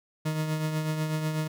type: tone with tremolo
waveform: 40% pulse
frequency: 155.7 Hz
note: D#3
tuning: 2 cents sharp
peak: -24 dBFS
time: 0.25-1.48 s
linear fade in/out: 10 ms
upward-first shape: triangle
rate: 8.1 Hz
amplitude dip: 50%
effects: none